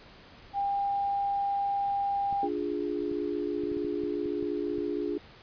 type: tone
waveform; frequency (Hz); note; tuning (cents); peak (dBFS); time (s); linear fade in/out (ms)
sine; 800; G5; +35; -26; 0.53-2.49; 50
type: clicks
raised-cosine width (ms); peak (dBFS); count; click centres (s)
3; -31; 10; 2.327 / 3.116 / 3.636 / 3.717 / 3.769 / 3.847 / 4.037 / 4.258 / 4.427 / 4.782
type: chord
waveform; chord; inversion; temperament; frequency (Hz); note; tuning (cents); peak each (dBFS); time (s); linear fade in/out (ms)
sine; D diminished; none; equal; 293.7 / 349.2 / 415.3; D4 / F4 / Ab4; 0 / 0 / 0; -33; 2.43-5.18; 2
effects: pink hiss -52 dBFS RMS until 5.42 s + resampled to 11025 Hz